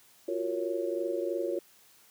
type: chord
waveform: sine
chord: Gb major seventh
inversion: third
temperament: just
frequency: 346.9 / 370 / 462.5 / 555 Hz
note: F4 / Gb4 / Bb4 / Db5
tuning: -12 / 0 / -14 / +2 cents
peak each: -33 / -36 / -36 / -34 dBFS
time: 0.28-1.59 s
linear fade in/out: 5 ms
effects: white hiss -60 dBFS RMS until 2.1 s + high-pass 100 Hz 12 dB/octave

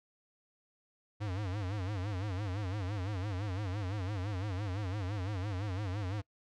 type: tone with vibrato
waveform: square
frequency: 98 Hz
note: G2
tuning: in tune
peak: -35 dBFS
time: 1.2-6.22 s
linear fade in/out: 20 ms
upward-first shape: sine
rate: 5.9 Hz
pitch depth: 160 cents each way
effects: noise-tail reverb RT60 0.1 s tail -23 dB re dry + low-pass 5000 Hz 12 dB/octave

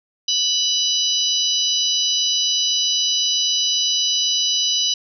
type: harmonic tone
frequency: 987.8 Hz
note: B5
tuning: in tune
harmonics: 3 / 4 / 5 / 6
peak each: -21 / -22 / -23 / -24 dBFS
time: 0.28-4.94 s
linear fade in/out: 5 ms
effects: none

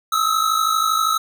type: tone pair together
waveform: square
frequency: 1266.4 / 1319 Hz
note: D#6 / E6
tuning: +30 / +1 cents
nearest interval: minor second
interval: 71 cents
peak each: -20 dBFS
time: 0.12-1.18 s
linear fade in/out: 5 ms
effects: none

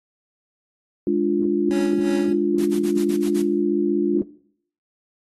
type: chord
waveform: sine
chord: D diminished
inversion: second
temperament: equal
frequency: 207.7 / 293.7 / 349.2 Hz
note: Ab3 / D4 / F4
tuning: 0 / 0 / 0 cents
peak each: -24 / -21 / -20 dBFS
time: 1.07-4.22 s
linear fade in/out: 2 ms
type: tone with tremolo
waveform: 25% pulse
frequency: 277.2 Hz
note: C#4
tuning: in tune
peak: -22 dBFS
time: 1.71-2.33 s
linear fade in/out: 0 ms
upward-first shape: sine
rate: 2.9 Hz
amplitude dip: 75%
type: noise bursts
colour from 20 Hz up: white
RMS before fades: -36 dBFS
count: 7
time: 2.58-3.428 s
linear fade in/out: 20 ms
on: 86 ms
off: 41 ms
effects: noise-tail reverb RT60 0.6 s tail -17 dB re dry + AAC 32 kbps

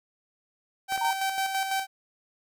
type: tone with tremolo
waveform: sawtooth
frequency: 773 Hz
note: G5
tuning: 24 cents flat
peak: -21 dBFS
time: 0.88-1.87 s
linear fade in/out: 50 ms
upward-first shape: square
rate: 6 Hz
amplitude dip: 45%
type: clicks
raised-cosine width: 0.5 ms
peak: -24 dBFS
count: 2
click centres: 0.923 / 0.977 s
type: tone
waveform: sine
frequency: 921 Hz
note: A#5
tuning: 21 cents flat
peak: -25 dBFS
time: 1.01-1.11 s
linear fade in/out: 5 ms
effects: none

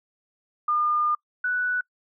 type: tone pair in turn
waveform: sine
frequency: 1210 / 1481.9 Hz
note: D#6 / F#6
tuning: -49 / +2 cents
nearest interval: major third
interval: 351 cents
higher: second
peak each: -20 / -22 dBFS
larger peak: first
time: 0.68-1.15 / 1.44-1.81 s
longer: first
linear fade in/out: 5 ms
effects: noise-tail reverb RT60 0.1 s tail -26 dB re dry

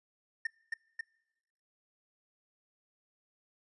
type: tone with echo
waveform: triangle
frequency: 1814 Hz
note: A#6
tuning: 48 cents flat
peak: -28 dBFS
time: 0.45-0.47 s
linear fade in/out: 5 ms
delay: 270 ms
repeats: 2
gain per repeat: -2 dB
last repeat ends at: 1.01 s
effects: noise-tail reverb RT60 1.0 s tail -25 dB re dry + resampled to 24000 Hz

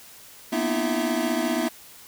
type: tone cluster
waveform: square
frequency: 236.3 / 251.3 / 307.6 / 338.1 / 655 Hz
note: A#3 / B3 / D#4 / E4 / E5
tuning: +24 / +30 / -20 / +44 / -11 cents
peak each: -30 dBFS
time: 0.52-1.69 s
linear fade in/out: 10 ms
effects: white hiss -47 dBFS RMS until 2.07 s

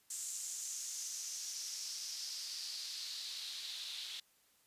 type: noise with band-pass filter sweep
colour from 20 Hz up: white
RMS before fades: -44 dBFS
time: 0.1-4.2 s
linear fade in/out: 5 ms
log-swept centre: 7500 to 3600 Hz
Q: 3.9
effects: white hiss -71 dBFS RMS until 4.66 s + resampled to 32000 Hz

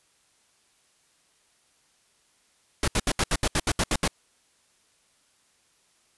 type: noise bursts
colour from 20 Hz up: pink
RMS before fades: -23 dBFS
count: 11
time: 2.83-4.078 s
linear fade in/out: 2 ms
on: 48 ms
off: 72 ms
effects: white hiss -65 dBFS RMS until 6.17 s + resampled to 24000 Hz

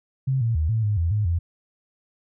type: tone with pitch steps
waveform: sine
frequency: 132.9 / 115 / 78 / 111.8 / 104.6 / 83.9 / 105.5 / 85.1 Hz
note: C3 / A#2 / D#2 / A2 / G#2 / E2 / G#2 / F2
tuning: +27 / -23 / +5 / +28 / +13 / +31 / +28 / -44 cents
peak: -19 dBFS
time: 0.27-1.39 s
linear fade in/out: 10 ms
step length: 140 ms
effects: none

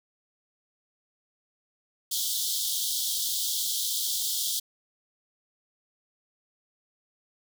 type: high-pass noise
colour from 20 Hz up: pink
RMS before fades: -29 dBFS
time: 2.11-4.6 s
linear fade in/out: 10 ms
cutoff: 3200 Hz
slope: 96 dB/octave
effects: none

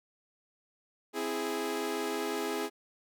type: chord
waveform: sawtooth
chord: C augmented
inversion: none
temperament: equal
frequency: 261.6 / 329.6 / 415.3 Hz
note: C4 / E4 / G#4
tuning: 0 / 0 / 0 cents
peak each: -35 / -33 / -30 dBFS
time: 1.13-2.7 s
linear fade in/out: 50 ms
effects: none

